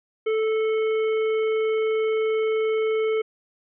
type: harmonic tone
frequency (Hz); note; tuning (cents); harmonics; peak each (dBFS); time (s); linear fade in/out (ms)
438.5; A4; -6; 1 / 3 / 5 / 7; -20 / -36 / -35 / -43; 0.26-3.22; 10
effects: none